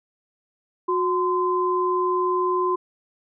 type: tone pair together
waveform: sine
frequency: 364.2 / 1030 Hz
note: F#4 / C6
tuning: -27 / -28 cents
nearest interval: octave + tritone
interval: 1799 cents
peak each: -22 dBFS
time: 0.88-2.76 s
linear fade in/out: 10 ms
effects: none